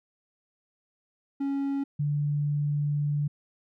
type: tone pair in turn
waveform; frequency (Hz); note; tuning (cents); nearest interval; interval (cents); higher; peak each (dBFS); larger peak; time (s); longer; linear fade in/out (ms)
triangle / sine; 277.2 / 146.29; C#4 / D3; 0 / -6; major seventh; 1106; first; -24; neither; 1.4-1.84 / 1.99-3.28; second; 10
effects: none